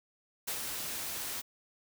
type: noise with ADSR envelope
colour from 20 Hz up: white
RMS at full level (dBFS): -34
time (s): 0.47-1.42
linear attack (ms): 15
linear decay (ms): 67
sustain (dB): -4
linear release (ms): 20
effects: none